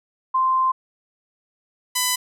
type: tone pair in turn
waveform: sine / 5% pulse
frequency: 1043 / 1000 Hz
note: C6 / B5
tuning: -6 / +21 cents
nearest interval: minor second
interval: 73 cents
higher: first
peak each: -16 / -7 dBFS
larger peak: second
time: 0.34-0.72 / 1.95-2.16 s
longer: first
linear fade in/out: 10 ms
effects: none